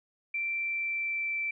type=tone with pitch glide; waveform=sine; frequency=2349 to 2333 Hz; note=D7 to D7; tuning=0 to -12 cents; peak=-29 dBFS; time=0.34-1.51 s; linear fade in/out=5 ms; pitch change=-12 cents; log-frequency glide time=0.5-1.39 s; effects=none